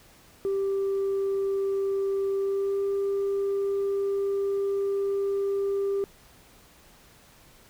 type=tone with pitch glide; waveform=sine; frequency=392 to 396.3 Hz; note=G4 to G4; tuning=0 to +19 cents; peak=-22 dBFS; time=0.45-6.04 s; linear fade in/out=0 ms; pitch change=+19 cents; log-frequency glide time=2.37-2.84 s; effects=tanh soft clip ceiling -22 dBFS + pink hiss -55 dBFS RMS until 7.69 s